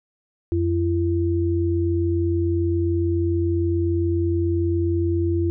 sine tone pair together, 88.55 / 338.5 Hz, F2 / E4, +24 / +46 cents, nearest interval octave + major seventh, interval 2322 cents, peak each -21 dBFS, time 0.52-5.5 s, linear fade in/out 0 ms, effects none

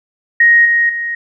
sine tone with level steps, 1874 Hz, A#6, 9 cents sharp, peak -5 / -9 / -17 dBFS, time 0.4-1.15 s, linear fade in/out 5 ms, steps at 0.65 / 0.89 s, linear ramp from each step 5 ms, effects none

